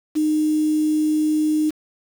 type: tone with quantisation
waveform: sine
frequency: 306.9 Hz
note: D#4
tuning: 24 cents flat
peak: -16 dBFS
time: 0.15-1.71 s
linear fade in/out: 20 ms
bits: 6
effects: none